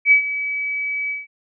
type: tone with ADSR envelope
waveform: sine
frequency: 2285 Hz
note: D7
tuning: 48 cents flat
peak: -7 dBFS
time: 0.05-1.27 s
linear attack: 65 ms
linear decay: 100 ms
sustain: -14 dB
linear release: 170 ms
effects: none